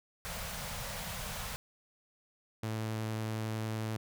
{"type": "band-stop noise", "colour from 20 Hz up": "pink", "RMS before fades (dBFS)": -40, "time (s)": [0.25, 1.56], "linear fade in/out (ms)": 0, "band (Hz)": [210, 480], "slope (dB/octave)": 48}
{"type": "tone with vibrato", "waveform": "sawtooth", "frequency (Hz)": 110, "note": "A2", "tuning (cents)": 0, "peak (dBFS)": -30, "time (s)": [2.63, 3.97], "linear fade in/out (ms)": 5, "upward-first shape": "sine", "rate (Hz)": 11, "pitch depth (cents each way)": 8}
{"effects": []}